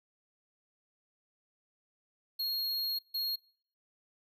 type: tone bursts at uneven times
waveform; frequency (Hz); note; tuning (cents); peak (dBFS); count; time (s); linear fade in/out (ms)
square; 4279; C8; +38; -32; 2; 2.39-2.99 / 3.14-3.36; 10
effects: noise-tail reverb RT60 0.6 s tail -26 dB re dry